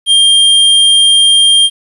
square tone, 3200 Hz, G7, 35 cents sharp, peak -5 dBFS, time 0.06-1.7 s, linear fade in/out 50 ms, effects resampled to 32000 Hz + 7-bit

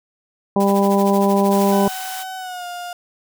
harmonic tone, 198.6 Hz, G3, 23 cents sharp, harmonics 1 / 2 / 3 / 4 / 5, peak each -16 / -19 / -21 / -22 / -23 dBFS, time 0.56-1.88 s, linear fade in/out 2 ms
white noise with tremolo, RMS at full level -32 dBFS, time 0.6-1.75 s, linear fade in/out 2 ms, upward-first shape sine, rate 13 Hz, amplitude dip 75%
white high-pass noise, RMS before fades -32 dBFS, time 1.5-2.24 s, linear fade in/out 20 ms, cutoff 690 Hz, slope 48 dB/octave
35% pulse tone with pitch glide, 754 to 707.6 Hz, F#5 to F5, +32 to +23 cents, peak -26 dBFS, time 1.72-2.93 s, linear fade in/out 2 ms, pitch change -109 cents, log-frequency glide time 2.37-2.66 s
effects none

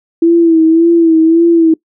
sine tone with vibrato, 329.6 Hz, E4, in tune, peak -4 dBFS, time 0.22-1.74 s, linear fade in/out 5 ms, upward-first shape sine, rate 1.8 Hz, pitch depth 50 cents each way, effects noise-tail reverb RT60 0.1 s tail -22 dB re dry

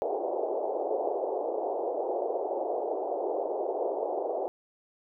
pink band-pass noise, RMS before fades -31 dBFS, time 0.02-4.48 s, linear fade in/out 0 ms, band 370 to 790 Hz, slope 48 dB/octave, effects none

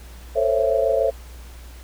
sine tone cluster, 447.6 / 528 / 555 / 667 Hz, A4 / C5 / C#5 / E5, +30 / +16 / +2 / +20 cents, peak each -23 / -22 / -22 / -22 dBFS, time 0.35-1.11 s, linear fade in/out 20 ms, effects added 60 Hz sine -38 dBFS peak until 1.83 s + pink hiss -47 dBFS RMS until 1.83 s

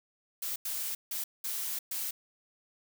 blue noise bursts at uneven times, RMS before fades -35 dBFS, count 5, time 0.42-0.56 / 0.65-0.95 / 1.11-1.24 / 1.44-1.79 / 1.91-2.11 s, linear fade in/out 5 ms, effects none

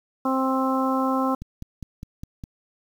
harmonic tone, 263.5 Hz, C4, 12 cents sharp, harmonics 1 / 2 / 3 / 4 / 5, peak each -23 / -28 / -29 / -27 / -30 dBFS, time 0.25-1.35 s, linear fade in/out 5 ms
click train, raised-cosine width 5 ms, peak -22 dBFS, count 6, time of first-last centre 1.42-2.438 s, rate 4.91 Hz
effects 8-bit

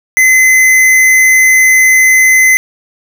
sine tone with hard clipping, 2043 Hz, C7, 42 cents flat, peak -5 dBFS, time 0.17-2.57 s, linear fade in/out 0 ms, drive 17 dB, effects none

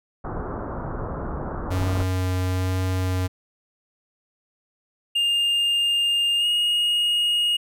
pink low-pass noise, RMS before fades -30 dBFS, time 0.24-2.03 s, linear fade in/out 5 ms, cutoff 1400 Hz, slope 48 dB/octave
square tone with vibrato, 92.5 Hz, F#2, in tune, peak -22 dBFS, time 1.7-3.28 s, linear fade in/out 20 ms, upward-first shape sine, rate 1.1 Hz, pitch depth 9 cents each way
triangle tone with pitch glide, 2813 to 2869 Hz, F7 to F7, +12 to +46 cents, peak -17 dBFS, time 5.15-7.57 s, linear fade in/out 10 ms, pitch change +34 cents, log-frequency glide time 6.38-6.46 s
effects none

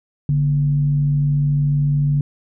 sine tone with frequency modulation, 144.8 Hz, D3, 24 cents flat, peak -14 dBFS, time 0.29-2.21 s, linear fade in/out 2 ms, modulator 93.8 Hz, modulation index 0.27, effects none

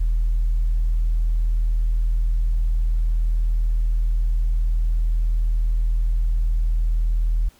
sine tone, 40.26 Hz, E1, 40 cents flat, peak -15 dBFS, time 0-7.49 s, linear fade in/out 10 ms, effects tanh soft clip ceiling -14 dBFS + pink hiss -55 dBFS RMS until 7.59 s

